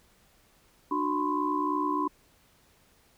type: tone cluster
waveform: sine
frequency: 297.9 / 366.9 / 1008 / 1071 Hz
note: D4 / F#4 / B5 / C6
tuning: +25 / -15 / +35 / +40 cents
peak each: -30 / -35 / -29 / -33 dBFS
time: 0.91-2.08 s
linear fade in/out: 5 ms
effects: pink hiss -63 dBFS RMS until 3.17 s